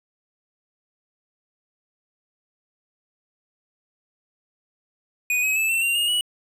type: tone with pitch steps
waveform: square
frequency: 2477 / 2547 / 2618 / 2692 / 2768 / 2845 / 2925 Hz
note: D#7 / D#7 / E7 / E7 / F7 / F7 / F#7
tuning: -8 / +40 / -13 / +36 / -16 / +31 / -21 cents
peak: -20 dBFS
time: 5.3-6.21 s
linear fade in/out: 2 ms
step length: 130 ms
effects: resampled to 32000 Hz